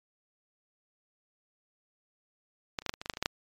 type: clicks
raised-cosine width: 0.2 ms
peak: -14 / -30 / -16 / -11 / -23 / -22 / -20 / -10 / -25 / -19 / -11 / -9 dBFS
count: 12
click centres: 2.788 / 2.82 / 2.863 / 2.894 / 2.939 / 3.015 / 3.059 / 3.098 / 3.137 / 3.171 / 3.226 / 3.259 s
effects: MP3 96 kbps

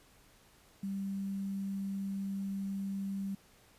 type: tone with quantisation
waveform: sine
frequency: 196 Hz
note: G3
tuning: in tune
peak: -34 dBFS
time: 0.83-3.35 s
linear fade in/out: 5 ms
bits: 10
effects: pink hiss -63 dBFS RMS until 3.78 s + resampled to 32000 Hz

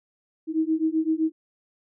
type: beating tone pair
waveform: sine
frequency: 314.5 / 322.3 Hz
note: D#4 / E4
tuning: +19 / -39 cents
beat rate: 7.8 Hz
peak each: -24 dBFS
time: 0.47-1.32 s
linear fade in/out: 50 ms
effects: none

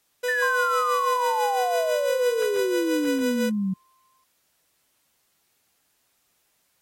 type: tone with tremolo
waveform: 45% pulse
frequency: 493.9 Hz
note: B4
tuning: in tune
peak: -23 dBFS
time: 0.23-3.5 s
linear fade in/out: 10 ms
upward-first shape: sine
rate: 6 Hz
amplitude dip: 60%
type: exponential sweep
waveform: sine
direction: down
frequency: 1800 to 185 Hz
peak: -22 dBFS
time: 0.28-3.74 s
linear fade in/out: 10 ms
type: tone with exponential decay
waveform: sine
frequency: 1046.5 Hz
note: C6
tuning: in tune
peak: -24 dBFS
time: 0.42-4.24 s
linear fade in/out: 5 ms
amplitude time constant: 830 ms
effects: white hiss -69 dBFS RMS until 6.81 s + AAC 48 kbps

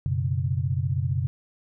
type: chord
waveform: sine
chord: F# suspended fourth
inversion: none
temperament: equal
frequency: 92.5 / 123.47 / 138.59 Hz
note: F#2 / B2 / C#3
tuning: 0 / 0 / 0 cents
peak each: -27 dBFS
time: 0.06-1.27 s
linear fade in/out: 0 ms
effects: none

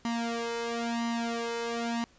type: tone with flanger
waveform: sawtooth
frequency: 233.1 Hz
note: A#3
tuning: in tune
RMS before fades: -32 dBFS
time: 0.05-2.04 s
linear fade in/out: 0 ms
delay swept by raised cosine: 1 to 2 ms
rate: 0.99 Hz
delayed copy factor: +1
effects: pink hiss -61 dBFS RMS until 2.18 s + resampled to 16000 Hz

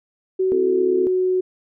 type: tone with pitch glide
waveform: sine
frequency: 375.9 to 369.4 Hz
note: F#4 to F#4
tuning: +27 to -3 cents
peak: -16 dBFS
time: 0.39-1.41 s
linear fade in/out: 10 ms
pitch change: -30 cents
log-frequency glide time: 0.52-0.88 s
type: chord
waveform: sine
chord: A minor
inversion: first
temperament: equal with one note detuned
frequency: 261.6 / 335 / 440 Hz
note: C4 / E4 / A4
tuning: 0 / +28 / 0 cents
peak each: -28 / -27 / -24 dBFS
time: 0.52-1.07 s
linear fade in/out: 0 ms
effects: none

